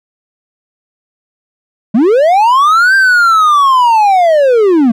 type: linear two-way sweep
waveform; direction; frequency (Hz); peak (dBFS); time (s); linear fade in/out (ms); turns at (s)
triangle; up then down; 196.2 to 1591 to 217.1; -3; 1.94-4.92; 10; 2.95
effects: none